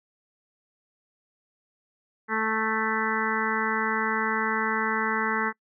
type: harmonic tone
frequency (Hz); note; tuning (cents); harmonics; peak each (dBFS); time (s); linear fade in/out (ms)
220; A3; 0; 1 / 2 / 4 / 5 / 6 / 7 / 8 / 9; -32 / -32 / -32 / -32 / -32 / -32 / -32 / -32; 2.28-5.53; 50
effects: noise-tail reverb RT60 0.1 s tail -24 dB re dry